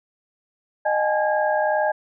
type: tone cluster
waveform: sine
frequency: 615 / 785 / 847 / 1633 Hz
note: D#5 / G5 / G#5 / G#6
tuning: -20 / +2 / +34 / -30 cents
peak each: -21 / -27 / -23 / -27 dBFS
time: 0.85-1.92 s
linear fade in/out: 10 ms
effects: none